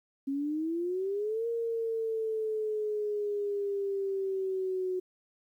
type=exponential two-way sweep; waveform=sine; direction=up then down; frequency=270.1 to 466.2 to 367 Hz; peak=-29 dBFS; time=0.27-5 s; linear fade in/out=10 ms; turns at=1.47 s; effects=11-bit